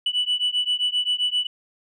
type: beating tone pair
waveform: sine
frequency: 2960 / 2967.6 Hz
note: F#7 / F#7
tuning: 0 / +4 cents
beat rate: 7.6 Hz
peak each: -22 dBFS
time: 0.06-1.47 s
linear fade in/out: 5 ms
effects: tanh soft clip ceiling -16 dBFS